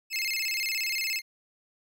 25% pulse tone with vibrato, 2349 Hz, D7, in tune, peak -24 dBFS, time 0.1-1.22 s, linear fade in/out 50 ms, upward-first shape square, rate 17 Hz, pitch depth 180 cents each way, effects none

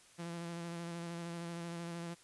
sawtooth tone with vibrato, 170 Hz, F3, 46 cents flat, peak -37 dBFS, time 0.18-2.15 s, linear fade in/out 20 ms, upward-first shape square, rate 13 Hz, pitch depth 17 cents each way, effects white hiss -62 dBFS RMS until 2.23 s + resampled to 24000 Hz

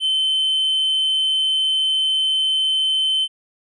triangle tone, 3073 Hz, G7, 35 cents flat, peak -14 dBFS, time 0-3.28 s, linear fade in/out 50 ms, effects tanh soft clip ceiling -10 dBFS + resampled to 24000 Hz

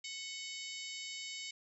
harmonic tone with a mistuned harmonic, 751 Hz, F#5, 26 cents sharp, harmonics 3 / 4 / 5 / 6 / 7 / 8 / 9 / 10, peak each -47 / -48 / -50 / -51 / -51 / -54 / -56 / -51 dBFS, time 0.04-1.51 s, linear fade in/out 5 ms, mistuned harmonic 3, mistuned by -40 cents, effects none

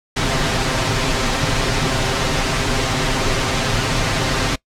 pink noise with comb filter, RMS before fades -18 dBFS, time 0.16-4.56 s, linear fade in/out 10 ms, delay 7.6 ms, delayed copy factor +0.65, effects noise-tail reverb RT60 0.1 s tail -22 dB re dry + low-pass 6000 Hz 12 dB/octave

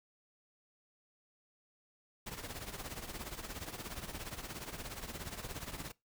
pink noise with tremolo, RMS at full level -41 dBFS, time 2.26-5.92 s, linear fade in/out 10 ms, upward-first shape triangle, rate 17 Hz, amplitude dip 80%, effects noise-tail reverb RT60 0.2 s tail -21 dB re dry

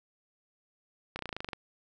slowing click train, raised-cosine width 0.3 ms, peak -20 dBFS, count 11, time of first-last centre 1.16-1.532 s, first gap 31 ms, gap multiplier 1.04, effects none

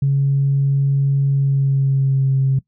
sine tone with pitch glide, 138.59 to 134.41 Hz, C#3 to C3, 0 to +47 cents, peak -12 dBFS, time 0.02-2.59 s, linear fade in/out 5 ms, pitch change -53 cents, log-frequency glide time 1.31-2.35 s, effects noise-tail reverb RT60 0.1 s tail -20 dB re dry + tanh soft clip ceiling -8 dBFS

